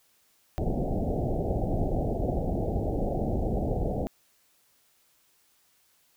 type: low-pass noise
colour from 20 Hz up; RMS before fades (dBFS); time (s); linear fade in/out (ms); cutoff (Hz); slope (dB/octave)
pink; -28; 0.58-4.07; 0; 780; 96
effects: white hiss -66 dBFS RMS until 6.16 s